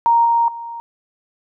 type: tone with level steps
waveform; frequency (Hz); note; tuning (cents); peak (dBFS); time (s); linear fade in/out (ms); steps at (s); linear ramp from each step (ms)
sine; 932.3; A#5; 0; -10 / -12 / -27; 0.06-0.8; 0; 0.25 / 0.48; 2
effects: none